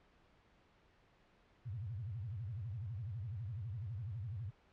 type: tone with vibrato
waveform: sine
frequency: 106.7 Hz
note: G#2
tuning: 47 cents sharp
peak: -40 dBFS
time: 1.65-4.51 s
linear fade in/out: 20 ms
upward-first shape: sine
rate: 12 Hz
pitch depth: 290 cents each way
effects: pink hiss -69 dBFS RMS until 4.72 s + low-pass 3000 Hz 12 dB/octave